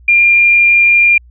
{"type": "tone with frequency modulation", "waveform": "sine", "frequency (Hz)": 2398, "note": "D7", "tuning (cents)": 36, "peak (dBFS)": -5, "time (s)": [0.08, 1.18], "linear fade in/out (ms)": 5, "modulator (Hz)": 44.2, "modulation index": 0.23, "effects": ["added 60 Hz sine -38 dBFS peak until 1.3 s"]}